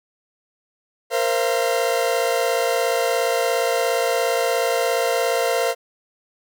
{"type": "chord", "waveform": "40% pulse", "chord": "Bb suspended second", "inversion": "none", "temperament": "equal with one note detuned", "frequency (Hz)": [466.2, 523.3, 680.5], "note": ["Bb4", "C5", "F5"], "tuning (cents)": [0, 0, -45], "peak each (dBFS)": -22, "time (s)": [1.1, 5.75], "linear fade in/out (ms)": 50, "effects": []}